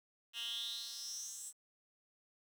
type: tone with high-pass filter sweep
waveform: 10% pulse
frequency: 233.2 Hz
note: A#3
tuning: 1 cent sharp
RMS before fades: -44 dBFS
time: 0.33-1.53 s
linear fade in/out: 50 ms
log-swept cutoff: 2700 to 8100 Hz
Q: 6.6
effects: 11-bit